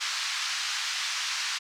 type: band-pass noise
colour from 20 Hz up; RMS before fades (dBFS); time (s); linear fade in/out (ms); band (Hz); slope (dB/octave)
white; -31; 0-1.59; 20; 1100 to 5800; 24
effects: none